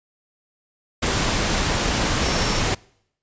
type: tone in noise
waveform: sine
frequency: 5460 Hz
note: F8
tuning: 40 cents flat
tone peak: -31 dBFS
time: 2.22-2.6 s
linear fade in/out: 10 ms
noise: pink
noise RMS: -21 dBFS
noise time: 1.02-2.75 s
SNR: -13 dB
effects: noise-tail reverb RT60 0.7 s tail -25 dB re dry + resampled to 16000 Hz